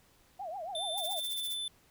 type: tone with vibrato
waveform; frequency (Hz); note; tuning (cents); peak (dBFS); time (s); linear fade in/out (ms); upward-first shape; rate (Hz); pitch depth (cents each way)
sine; 713; F5; +36; -37; 0.39-1.2; 10; triangle; 7.2; 270
type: tone with pitch glide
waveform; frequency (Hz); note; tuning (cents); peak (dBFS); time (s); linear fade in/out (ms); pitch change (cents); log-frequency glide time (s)
square; 3555 to 3520; A7 to A7; +17 to 0; -35; 0.75-1.68; 2; -17; 1.16-1.49
type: noise with tremolo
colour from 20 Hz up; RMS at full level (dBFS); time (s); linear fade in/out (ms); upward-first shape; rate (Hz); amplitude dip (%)
violet; -39; 0.97-1.57; 10; sine; 15; 90
effects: pink hiss -65 dBFS RMS until 1.9 s